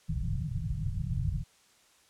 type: low-pass noise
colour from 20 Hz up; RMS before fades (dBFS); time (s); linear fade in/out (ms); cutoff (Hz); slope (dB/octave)
white; -32; 0.08-1.44; 20; 170; 96
effects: white hiss -63 dBFS RMS until 2.09 s + low-pass 9000 Hz 12 dB/octave